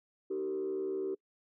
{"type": "tone with frequency modulation", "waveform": "sine", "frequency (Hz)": 383.5, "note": "G4", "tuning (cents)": -38, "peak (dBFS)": -31, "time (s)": [0.3, 1.15], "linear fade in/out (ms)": 10, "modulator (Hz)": 72.5, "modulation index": 0.72, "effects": ["noise-tail reverb RT60 0.1 s tail -26 dB re dry", "tanh soft clip ceiling -28 dBFS"]}